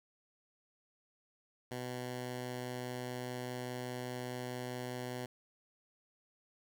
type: tone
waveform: 10% pulse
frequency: 124.9 Hz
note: B2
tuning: 20 cents sharp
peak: -31 dBFS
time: 1.71-5.26 s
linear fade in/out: 5 ms
effects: none